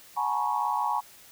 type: tone cluster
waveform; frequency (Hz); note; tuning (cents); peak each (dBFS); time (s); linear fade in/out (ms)
sine; 738 / 840 / 897 / 964 / 1104; F#5 / G#5 / A5 / B5 / C#6; -5 / +19 / +33 / -42 / -7; -37 / -29 / -36 / -29 / -31; 0.16-1.01; 20
effects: white hiss -52 dBFS RMS until 1.31 s